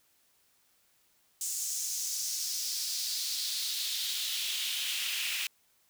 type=noise with high-pass filter sweep; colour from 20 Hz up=pink; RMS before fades=-34 dBFS; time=1.41-5.47 s; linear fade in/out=2 ms; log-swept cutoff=7000 to 2600 Hz; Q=2.8; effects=white hiss -69 dBFS RMS until 5.89 s